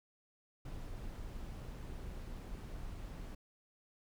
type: noise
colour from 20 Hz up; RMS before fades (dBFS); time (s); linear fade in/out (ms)
brown; -45; 0.65-3.35; 5
effects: none